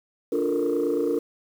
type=chord; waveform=sine; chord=Bb major seventh; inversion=first; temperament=just; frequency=291.4 / 349.6 / 437 / 466.2 Hz; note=D4 / F4 / A4 / Bb4; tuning=-13 / +2 / -12 / 0 cents; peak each=-26 / -26 / -28 / -24 dBFS; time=0.32-1.19 s; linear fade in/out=5 ms; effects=tanh soft clip ceiling -16 dBFS + 8-bit